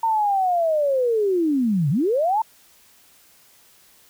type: linear two-way sweep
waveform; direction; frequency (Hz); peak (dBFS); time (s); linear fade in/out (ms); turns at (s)
sine; down then up; 920 to 130.81 to 920; -17; 0.03-2.42; 5; 1.9
effects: white hiss -54 dBFS RMS until 4.09 s